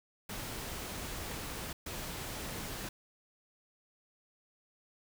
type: noise bursts at uneven times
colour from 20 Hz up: pink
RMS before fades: -41 dBFS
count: 2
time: 0.29-1.73 / 1.86-2.89 s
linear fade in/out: 5 ms
effects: none